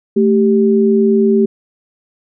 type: tone pair together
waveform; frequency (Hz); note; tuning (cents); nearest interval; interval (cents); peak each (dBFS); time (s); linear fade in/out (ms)
sine; 219.7 / 391.2; A3 / G4; -2 / -4; minor seventh; 998; -11; 0.16-1.46; 10
effects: none